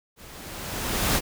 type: noise with level ramp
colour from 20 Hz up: pink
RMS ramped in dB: -47 to -20 dBFS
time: 0.16-1.21 s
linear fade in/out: 50 ms
effects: none